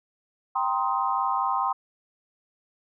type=chord; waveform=sine; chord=C minor seventh; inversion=second; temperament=just; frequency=784.9 / 941.9 / 1046.5 / 1255.8 Hz; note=G5 / Bb5 / C6 / Eb6; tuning=+2 / +18 / 0 / +16 cents; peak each=-28 / -30 / -26 / -30 dBFS; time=0.55-1.73 s; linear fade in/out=10 ms; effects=none